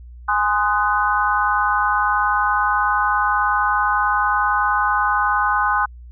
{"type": "chord", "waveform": "sine", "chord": "Ab dominant seventh", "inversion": "none", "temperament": "just", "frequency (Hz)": [830.6, 1038.3, 1245.9, 1495.1], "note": ["Ab5", "C6", "Eb6", "Gb6"], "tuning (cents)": [0, -14, 2, 18], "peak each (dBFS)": -21, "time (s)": [0.28, 5.86], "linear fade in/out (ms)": 10, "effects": ["added 60 Hz sine -36 dBFS peak until 6.11 s"]}